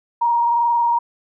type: tone with frequency modulation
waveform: sine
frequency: 943 Hz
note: A#5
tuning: 20 cents sharp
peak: -14 dBFS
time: 0.21-0.99 s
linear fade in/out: 10 ms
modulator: 22 Hz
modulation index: 0.6
effects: none